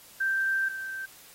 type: tone pair in turn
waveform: sine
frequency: 1568 / 1561.2 Hz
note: G6 / G6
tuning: 0 / -8 cents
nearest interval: unison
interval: 8 cents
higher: first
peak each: -24 / -33 dBFS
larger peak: first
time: 0.2-0.69 / 0.69-1.06 s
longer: first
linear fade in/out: 10 ms
effects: white hiss -52 dBFS RMS until 1.34 s + AAC 48 kbps